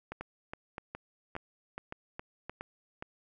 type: two click trains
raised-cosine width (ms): 0.5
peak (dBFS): -24 / -24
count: 8 / 5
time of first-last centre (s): 0.12-3.025 / 0.21-2.496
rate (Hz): 2.41 / 1.75
effects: none